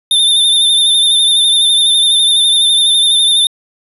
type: tone with vibrato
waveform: square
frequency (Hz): 3594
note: A7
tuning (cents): +36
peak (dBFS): -8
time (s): 0.11-3.47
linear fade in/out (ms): 2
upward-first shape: sine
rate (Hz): 12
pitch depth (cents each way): 41
effects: resampled to 32000 Hz